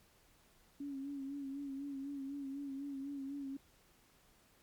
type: tone with vibrato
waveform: sine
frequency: 277.2 Hz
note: C#4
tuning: in tune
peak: -40 dBFS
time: 0.8-3.57 s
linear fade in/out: 5 ms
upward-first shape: sine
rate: 4 Hz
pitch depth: 52 cents each way
effects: pink hiss -68 dBFS RMS until 4.62 s + MP3 96 kbps